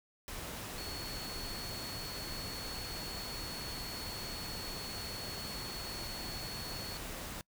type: tone in noise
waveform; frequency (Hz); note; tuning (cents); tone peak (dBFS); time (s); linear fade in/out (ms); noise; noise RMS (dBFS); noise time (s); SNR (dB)
sine; 4383; C#8; -20; -44; 0.78-6.97; 0; pink; -43; 0.28-7.41; -4
effects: noise-tail reverb RT60 0.1 s tail -25 dB re dry